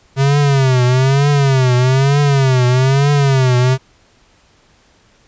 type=tone with vibrato; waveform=square; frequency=134 Hz; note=C3; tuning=42 cents sharp; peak=-10 dBFS; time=0.16-3.78 s; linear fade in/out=50 ms; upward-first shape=triangle; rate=1.1 Hz; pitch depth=150 cents each way; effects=pink hiss -52 dBFS RMS until 5.27 s + resampled to 16000 Hz